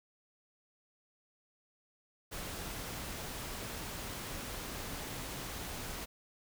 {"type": "noise", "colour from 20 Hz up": "pink", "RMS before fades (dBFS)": -42, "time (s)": [2.31, 6.06], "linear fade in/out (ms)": 20, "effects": []}